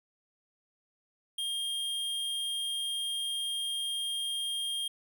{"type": "tone", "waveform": "square", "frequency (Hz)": 3219, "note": "G7", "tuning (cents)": 45, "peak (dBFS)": -32, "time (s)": [1.38, 4.88], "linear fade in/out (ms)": 5, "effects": []}